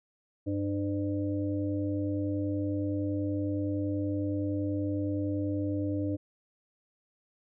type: harmonic tone with a mistuned harmonic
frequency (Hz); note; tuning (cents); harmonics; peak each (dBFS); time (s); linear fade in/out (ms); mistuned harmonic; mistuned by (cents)
100; G2; +35; 1 / 3 / 5 / 6; -33 / -30 / -39 / -42; 0.46-6.17; 20; 5; +32
effects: none